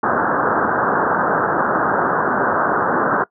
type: low-pass noise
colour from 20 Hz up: white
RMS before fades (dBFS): -17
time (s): 0.03-3.24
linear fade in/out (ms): 5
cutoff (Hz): 1600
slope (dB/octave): 96
effects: noise-tail reverb RT60 0.1 s tail -20 dB re dry + high-pass 200 Hz 12 dB/octave